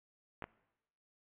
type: clicks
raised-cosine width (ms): 0.5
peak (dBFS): -26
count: 2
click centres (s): 0.423 / 0.441
effects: noise-tail reverb RT60 0.9 s tail -20 dB re dry + resampled to 8000 Hz